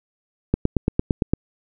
click train, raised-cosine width 3 ms, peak -4 dBFS, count 8, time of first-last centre 0.54-1.335 s, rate 8.8 Hz, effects none

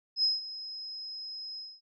sine tone with ADSR envelope, 5110 Hz, D#8, 45 cents sharp, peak -22 dBFS, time 0.16-1.81 s, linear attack 75 ms, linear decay 170 ms, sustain -16 dB, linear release 230 ms, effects none

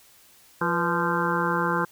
harmonic tone with a mistuned harmonic, 172.9 Hz, F3, 17 cents flat, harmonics 1 / 2 / 3 / 5 / 6 / 7 / 8 / 9, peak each -29 / -30 / -31 / -31 / -28 / -33 / -30 / -30 dBFS, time 0.61-1.85 s, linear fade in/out 5 ms, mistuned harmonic 3, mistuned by -81 cents, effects white hiss -55 dBFS RMS until 1.91 s

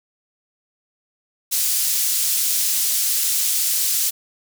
pink high-pass noise, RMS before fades -20 dBFS, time 1.51-4.11 s, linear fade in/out 20 ms, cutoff 6200 Hz, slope 12 dB/octave, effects none

